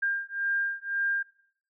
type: beating tone pair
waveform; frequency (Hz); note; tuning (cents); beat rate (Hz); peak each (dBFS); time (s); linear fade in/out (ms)
sine; 1600 / 1601.9; G6 / G6; +35 / +37; 1.9; -30; 0.02-1.23; 10
effects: noise-tail reverb RT60 0.6 s tail -17 dB re dry